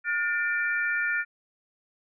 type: tone cluster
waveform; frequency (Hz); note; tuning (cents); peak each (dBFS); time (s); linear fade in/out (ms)
sine; 1430 / 1792 / 2349; F6 / A6 / D7; +41 / +31 / 0; -27 / -28 / -33; 0.04-1.25; 50
effects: none